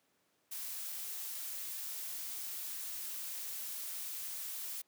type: noise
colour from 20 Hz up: blue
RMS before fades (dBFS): -42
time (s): 0.51-4.82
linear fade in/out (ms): 10
effects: pink hiss -75 dBFS RMS until 4.87 s + high-pass 200 Hz 12 dB/octave